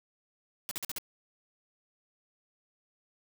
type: noise bursts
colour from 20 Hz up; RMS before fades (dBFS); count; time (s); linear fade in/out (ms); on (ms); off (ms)
white; -36; 5; 0.69-0.984; 0; 22; 46
effects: none